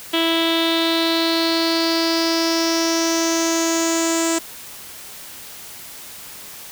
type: tone with low-pass filter sweep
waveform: sawtooth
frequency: 329.6 Hz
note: E4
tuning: in tune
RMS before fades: -19 dBFS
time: 0.13-4.39 s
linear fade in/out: 10 ms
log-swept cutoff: 3300 to 7600 Hz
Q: 6.2
effects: white hiss -37 dBFS RMS until 6.71 s